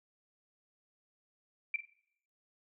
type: tone with echo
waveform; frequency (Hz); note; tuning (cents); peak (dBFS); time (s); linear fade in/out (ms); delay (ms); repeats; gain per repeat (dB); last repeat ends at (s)
sine; 2349; D7; 0; -29; 1.74-1.76; 2; 46; 3; -12; 1.898
effects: noise-tail reverb RT60 0.7 s tail -19 dB re dry